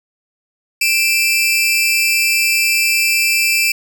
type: tone pair together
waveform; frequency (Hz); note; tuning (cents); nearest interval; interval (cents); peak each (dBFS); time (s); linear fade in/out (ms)
sawtooth; 2367 / 2637; D7 / E7; +13 / 0; major second; 187; -12; 0.81-3.72; 5
effects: none